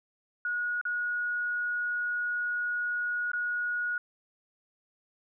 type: tone with dropouts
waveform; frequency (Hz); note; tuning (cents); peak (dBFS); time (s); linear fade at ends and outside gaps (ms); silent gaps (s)
sine; 1451; F#6; -34; -28; 0.45-3.98; 2; 0.813-0.852 / 3.317-3.333
effects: none